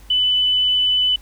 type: tone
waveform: sine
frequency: 2997 Hz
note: F#7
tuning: 22 cents sharp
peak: -14 dBFS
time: 0.1-1.16 s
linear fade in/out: 5 ms
effects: added 50 Hz sine -41 dBFS peak until 1.21 s + pink hiss -50 dBFS RMS until 1.21 s